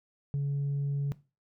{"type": "tone", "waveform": "sine", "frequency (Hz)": 141.2, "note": "C#3", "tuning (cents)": 32, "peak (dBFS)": -25, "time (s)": [0.34, 1.12], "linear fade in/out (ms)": 0, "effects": ["noise-tail reverb RT60 0.3 s tail -19 dB re dry", "tanh soft clip ceiling -26 dBFS"]}